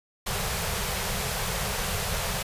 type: band-stop noise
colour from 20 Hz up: pink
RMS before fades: -29 dBFS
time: 0.26-2.43 s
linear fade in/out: 10 ms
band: 210 to 390 Hz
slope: 96 dB/octave
effects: resampled to 32000 Hz